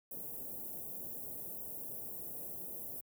white band-stop noise, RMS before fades -44 dBFS, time 0.11-3.01 s, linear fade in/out 5 ms, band 630 to 12000 Hz, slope 24 dB/octave, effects high-pass 80 Hz 12 dB/octave

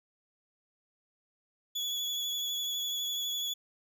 35% pulse tone with vibrato, 3400 Hz, G#7, 40 cents sharp, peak -30 dBFS, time 1.75-3.54 s, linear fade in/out 10 ms, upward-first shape sine, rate 12 Hz, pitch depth 25 cents each way, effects none

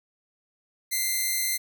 5% pulse tone pair together, 1976.7 / 2093 Hz, B6 / C7, +1 / 0 cents, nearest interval minor second, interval 99 cents, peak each -22 / -15 dBFS, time 0.91-1.58 s, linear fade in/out 20 ms, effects none

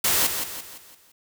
white noise with echo, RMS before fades -21 dBFS, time 0.04-0.27 s, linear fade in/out 5 ms, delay 170 ms, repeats 5, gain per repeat -7 dB, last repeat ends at 1.12 s, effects none

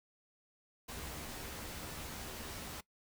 pink noise with comb filter, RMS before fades -45 dBFS, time 0.88-2.81 s, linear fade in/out 10 ms, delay 13 ms, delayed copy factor +0.5, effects noise-tail reverb RT60 0.1 s tail -20 dB re dry

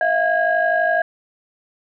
sine tone cluster, 648 / 700 / 1638 Hz, E5 / F5 / G#6, -30 / +4 / -24 cents, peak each -19 dBFS, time 0.01-1.02 s, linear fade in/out 2 ms, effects tanh soft clip ceiling -6 dBFS

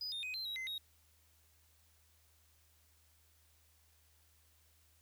triangle tone with pitch steps, 4965 / 3654 / 2508 / 4119 / 3853 / 2062 / 3776 Hz, D#8 / A#7 / D#7 / C8 / B7 / C7 / A#7, -5 / -35 / +13 / -28 / -44 / -26 / +22 cents, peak -38 dBFS, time 0.01-0.78 s, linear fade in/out 2 ms, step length 110 ms, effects added 78 Hz sine -70 dBFS peak until 5.01 s + white hiss -71 dBFS RMS until 5.01 s

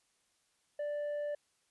sine tone with tanh clipping, 587.3 Hz, D5, in tune, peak -35 dBFS, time 0.79-1.35 s, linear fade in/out 5 ms, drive 4 dB, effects white hiss -75 dBFS RMS until 1.7 s + resampled to 24000 Hz

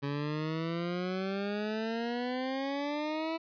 20% pulse exponential sweep, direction up, 140 to 329.6 Hz, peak -27 dBFS, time 0.02-3.38 s, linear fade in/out 20 ms, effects resampled to 11025 Hz

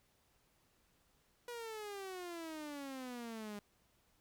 sawtooth exponential sweep, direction down, 486.8 to 203.1 Hz, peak -40 dBFS, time 1.48-3.59 s, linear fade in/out 2 ms, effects pink hiss -74 dBFS RMS until 4.2 s

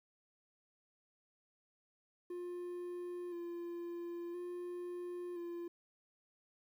triangle tone with vibrato, 349.2 Hz, F4, in tune, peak -39 dBFS, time 2.3-5.68 s, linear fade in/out 5 ms, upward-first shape square, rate 0.49 Hz, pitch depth 23 cents each way, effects 12-bit

